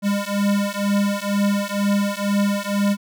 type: beating tone pair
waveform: square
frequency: 200.9 / 203 Hz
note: G3 / G#3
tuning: +43 / -39 cents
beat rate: 2.1 Hz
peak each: -22 dBFS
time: 0.02-2.97 s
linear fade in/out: 50 ms
effects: none